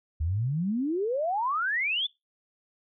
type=exponential sweep; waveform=sine; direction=up; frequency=73.42 to 3563 Hz; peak=-25 dBFS; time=0.2-2.07 s; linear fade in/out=10 ms; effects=noise-tail reverb RT60 0.2 s tail -22 dB re dry